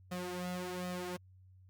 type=tone with flanger; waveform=sawtooth; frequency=180 Hz; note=F#3; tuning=47 cents flat; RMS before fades=-40 dBFS; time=0.11-1.17 s; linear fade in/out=10 ms; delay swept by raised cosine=1.6 to 4.1 ms; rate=1.3 Hz; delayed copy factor=+0.75; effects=added 93 Hz sine -57 dBFS peak until 1.69 s + Opus 48 kbps